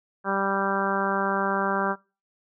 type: harmonic tone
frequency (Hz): 196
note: G3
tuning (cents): 0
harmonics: 1 / 2 / 3 / 4 / 5 / 6 / 7 / 8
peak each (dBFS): -31 / -31 / -31 / -31 / -31 / -31 / -31 / -31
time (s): 0.24-1.96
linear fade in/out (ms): 50
effects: noise-tail reverb RT60 0.3 s tail -21 dB re dry